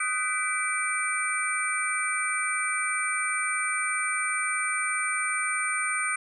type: tone cluster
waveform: sine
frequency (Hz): 1247 / 1505 / 1993 / 2330 / 8800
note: D#6 / F#6 / B6 / D7 / C#9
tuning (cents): +3 / +29 / +15 / -14 / -14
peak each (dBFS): -31 / -32 / -35 / -30 / -32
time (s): 0-6.16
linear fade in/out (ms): 5
effects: none